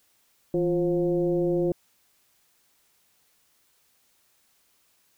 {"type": "tone with frequency modulation", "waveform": "sine", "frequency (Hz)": 349.2, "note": "F4", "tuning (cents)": 0, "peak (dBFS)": -21, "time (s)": [0.54, 1.72], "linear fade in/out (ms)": 2, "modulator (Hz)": 183, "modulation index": 0.9, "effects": ["white hiss -66 dBFS RMS until 5.17 s"]}